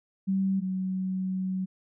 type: tone pair in turn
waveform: sine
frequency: 192.4 / 187.46 Hz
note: G3 / F#3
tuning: -32 / +23 cents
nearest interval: unison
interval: 45 cents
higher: first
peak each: -23 / -27 dBFS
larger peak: first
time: 0.27-0.61 / 0.61-1.66 s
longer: second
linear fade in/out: 20 ms
effects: none